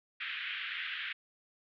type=band-pass noise; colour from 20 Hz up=pink; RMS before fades=-39 dBFS; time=0.2-1.13 s; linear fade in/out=10 ms; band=1500 to 3400 Hz; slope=48 dB/octave; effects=none